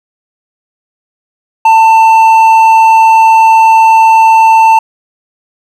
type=tone with hard clipping; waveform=sine; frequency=892 Hz; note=A5; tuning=23 cents sharp; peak=-3 dBFS; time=1.65-4.79 s; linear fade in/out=5 ms; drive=5 dB; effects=none